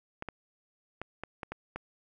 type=clicks; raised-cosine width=0.5 ms; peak=-22 dBFS; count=7; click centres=0.224 / 0.287 / 1.016 / 1.236 / 1.432 / 1.52 / 1.76 s; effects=none